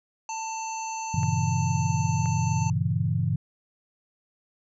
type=harmonic tone; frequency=890 Hz; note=A5; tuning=20 cents sharp; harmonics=1 / 3 / 5 / 7 / 8; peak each=-31 / -40 / -48 / -38 / -47 dBFS; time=0.29-2.7 s; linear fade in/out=2 ms
type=chord; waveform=sine; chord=G diminished seventh; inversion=none; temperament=equal with one note detuned; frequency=98 / 117.69 / 138.59 / 164.81 Hz; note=G2 / Bb2 / Db3 / Fb3; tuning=0 / +17 / 0 / 0 cents; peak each=-28 dBFS; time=1.14-3.36 s; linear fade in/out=5 ms
type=clicks; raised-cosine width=0.5 ms; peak=-26 dBFS; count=2; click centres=1.232 / 2.258 s
effects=none